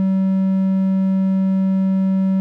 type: tone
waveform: triangle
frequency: 190.9 Hz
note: G3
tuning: 46 cents flat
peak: -12 dBFS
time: 0-2.4 s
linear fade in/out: 0 ms
effects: none